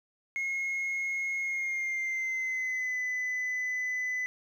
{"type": "tone with pitch glide", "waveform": "sine", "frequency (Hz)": [2161, 2005], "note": ["C#7", "B6"], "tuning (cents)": [-45, 26], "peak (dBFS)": -27, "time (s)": [0.36, 4.26], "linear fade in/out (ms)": 0, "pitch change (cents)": -129, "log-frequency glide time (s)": [1.4, 2.98], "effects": ["tanh soft clip ceiling -28 dBFS", "10-bit"]}